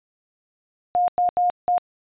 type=tone bursts at uneven times; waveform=sine; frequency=713 Hz; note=F5; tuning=36 cents sharp; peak=-16 dBFS; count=4; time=0.95-1.08 / 1.18-1.29 / 1.37-1.5 / 1.68-1.78 s; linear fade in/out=0 ms; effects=resampled to 8000 Hz